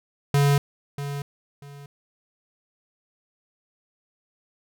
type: tone with echo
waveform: square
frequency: 142.1 Hz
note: C#3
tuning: 43 cents sharp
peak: -17 dBFS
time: 0.34-0.58 s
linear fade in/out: 2 ms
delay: 640 ms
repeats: 2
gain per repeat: -12 dB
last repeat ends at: 1.86 s
effects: none